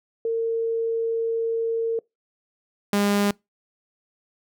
sine / sawtooth tone pair in turn, 456.1 / 203.2 Hz, A#4 / G#3, -38 / -38 cents, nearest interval octave + major second, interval 1400 cents, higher first, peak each -21 / -15 dBFS, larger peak second, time 0.25-1.99 / 2.93-3.31 s, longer first, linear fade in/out 2 ms, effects noise-tail reverb RT60 0.2 s tail -25 dB re dry

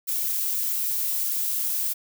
violet noise, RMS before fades -26 dBFS, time 0.07-1.94 s, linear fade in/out 20 ms, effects none

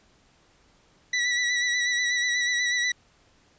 sawtooth tone with vibrato, 1955 Hz, B6, 18 cents flat, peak -19 dBFS, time 1.13-2.92 s, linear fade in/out 5 ms, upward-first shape sine, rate 8.2 Hz, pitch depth 33 cents each way, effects pink hiss -61 dBFS RMS until 3.58 s + resampled to 16000 Hz

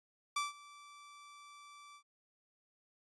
sawtooth tone with ADSR envelope, 1164 Hz, D6, 16 cents flat, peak -28 dBFS, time 0.36-2.03 s, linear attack 6 ms, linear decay 160 ms, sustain -22 dB, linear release 78 ms, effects resampled to 22050 Hz

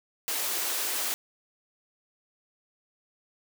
white high-pass noise, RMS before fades -30 dBFS, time 0.28-1.14 s, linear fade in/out 0 ms, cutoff 300 Hz, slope 24 dB/octave, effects none

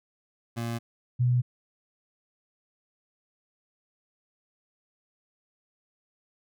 25% pulse / sine tone pair in turn, 116.7 / 123.49 Hz, A#2 / B2, +2 / 0 cents, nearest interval minor second, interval 98 cents, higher second, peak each -26 / -20 dBFS, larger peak second, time 0.56-0.79 / 1.19-1.42 s, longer neither, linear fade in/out 20 ms, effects none

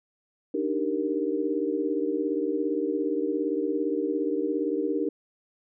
sine chord, Eb major seventh, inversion third, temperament equal, 293.7 / 311.1 / 392 / 466.2 Hz, D4 / Eb4 / G4 / Bb4, 0 / 0 / 0 / 0 cents, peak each -30 dBFS, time 0.54-5.09 s, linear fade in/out 5 ms, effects none

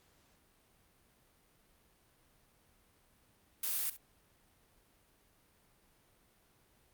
blue noise with echo, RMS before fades -35 dBFS, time 3.63-3.9 s, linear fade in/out 5 ms, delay 67 ms, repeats 1, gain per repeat -15 dB, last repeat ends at 3.967 s, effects pink hiss -69 dBFS RMS until 6.93 s + Opus 48 kbps

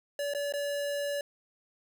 square tone with dropouts, 573 Hz, D5, 43 cents flat, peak -31 dBFS, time 0.19-1.21 s, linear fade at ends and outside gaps 2 ms, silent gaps 0.337-0.348 / 0.524-0.537 s, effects none

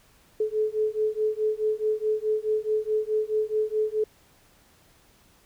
sine beating tone pair, 428.5 / 433.2 Hz, A4 / A4, -46 / -27 cents, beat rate 4.7 Hz, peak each -26 / -26 dBFS, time 0.4-4.04 s, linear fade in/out 5 ms, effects pink hiss -59 dBFS RMS until 5.45 s

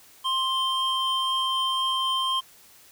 triangle tone pair together, 1051 / 3149 Hz, C6 / G7, +7 / +7 cents, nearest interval octave + perfect fifth, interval 1900 cents, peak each -24 dBFS, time 0.24-2.41 s, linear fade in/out 20 ms, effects white hiss -53 dBFS RMS until 2.91 s

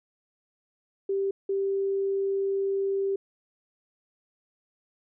sine tone bursts at uneven times, 392 Hz, G4, in tune, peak -24 dBFS, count 2, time 1.09-1.31 / 1.49-3.16 s, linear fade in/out 5 ms, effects none

